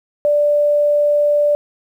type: tone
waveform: sine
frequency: 587.3 Hz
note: D5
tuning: in tune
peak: -11 dBFS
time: 0.25-1.55 s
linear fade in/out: 0 ms
effects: 8-bit